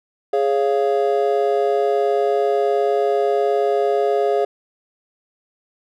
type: chord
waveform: triangle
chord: Db major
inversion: second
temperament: just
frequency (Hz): 415.8 / 554.4 / 693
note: Ab4 / Db5 / F5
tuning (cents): +2 / 0 / -14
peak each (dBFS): -16 / -20 / -19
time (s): 0.33-4.45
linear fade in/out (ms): 5
effects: none